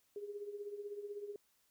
sine tone with tremolo, 410 Hz, G#4, 22 cents flat, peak -39 dBFS, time 0.16-1.36 s, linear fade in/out 2 ms, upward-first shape triangle, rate 16 Hz, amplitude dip 75%, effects white hiss -75 dBFS RMS until 1.7 s

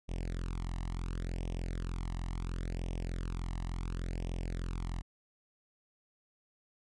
sawtooth tone with flanger, 43.31 Hz, F1, 14 cents flat, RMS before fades -37 dBFS, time 0.08-5.02 s, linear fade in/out 20 ms, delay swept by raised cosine 0.34 to 1.03 ms, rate 0.71 Hz, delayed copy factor +0.9, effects resampled to 22050 Hz

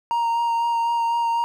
triangle tone with vibrato, 932.3 Hz, A#5, in tune, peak -17 dBFS, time 0.11-1.44 s, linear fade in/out 0 ms, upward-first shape sine, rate 4 Hz, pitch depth 14 cents each way, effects none

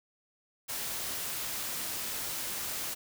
white noise, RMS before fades -36 dBFS, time 0.68-2.95 s, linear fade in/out 20 ms, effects none

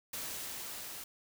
white noise with level ramp, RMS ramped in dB -40 to -45 dBFS, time 0.13-1.04 s, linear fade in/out 5 ms, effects none

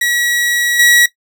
sawtooth tone with level steps, 1922 Hz, B6, 48 cents flat, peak -9 / -3 dBFS, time 0.01-1.06 s, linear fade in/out 5 ms, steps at 0.79 s, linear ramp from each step 5 ms, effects noise-tail reverb RT60 0.1 s tail -17 dB re dry

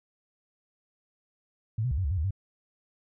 sine tone with pitch steps, 109.7 / 126.6 / 67.9 / 94 / 69.9 / 94.3 / 76.4 / 97.4 Hz, A2 / B2 / C#2 / F#2 / C#2 / F#2 / D#2 / G2, -5 / +43 / -35 / +28 / +15 / +33 / -31 / -11 cents, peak -25 dBFS, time 1.78-2.308 s, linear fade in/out 5 ms, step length 66 ms, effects none

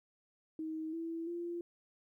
sine tone with pitch steps, 316.5 / 330.1 / 344.3 Hz, D#4 / E4 / F4, +30 / +2 / -25 cents, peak -37 dBFS, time 0.59-1.61 s, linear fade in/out 2 ms, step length 340 ms, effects 13-bit

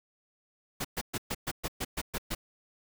pink noise bursts, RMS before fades -33 dBFS, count 10, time 0.8-2.35 s, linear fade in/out 10 ms, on 47 ms, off 120 ms, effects none

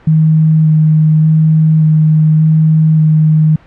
sine tone with vibrato, 156.6 Hz, D#3, 11 cents sharp, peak -5 dBFS, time 0.07-3.56 s, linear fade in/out 5 ms, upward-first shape square, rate 0.86 Hz, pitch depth 10 cents each way, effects pink hiss -42 dBFS RMS until 3.66 s + low-pass 2000 Hz 12 dB/octave

